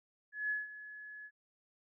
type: tone with ADSR envelope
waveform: sine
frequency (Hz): 1700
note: G#6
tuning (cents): +40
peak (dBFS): -31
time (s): 0.32-1.31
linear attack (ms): 180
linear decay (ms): 170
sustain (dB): -15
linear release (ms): 57
effects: none